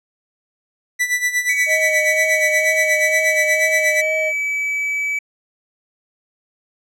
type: tone with tremolo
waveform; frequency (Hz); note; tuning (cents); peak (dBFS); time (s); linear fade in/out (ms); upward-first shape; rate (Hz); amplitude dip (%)
45% pulse; 1975.5; B6; 0; -14; 0.99-4.02; 20; sine; 8.4; 75
type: tone with pitch glide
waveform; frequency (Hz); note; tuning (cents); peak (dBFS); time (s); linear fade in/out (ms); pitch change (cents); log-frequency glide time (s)
triangle; 2261 to 2293; C#7 to D7; +34 to -42; -17; 1.49-5.19; 5; +24; 2.34-4.04
type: tone with vibrato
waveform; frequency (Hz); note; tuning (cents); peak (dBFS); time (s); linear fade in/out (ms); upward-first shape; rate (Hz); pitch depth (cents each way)
triangle; 622.3; D#5; 0; -18; 1.66-4.33; 50; triangle; 2.1; 23
effects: low-pass 12000 Hz 12 dB/octave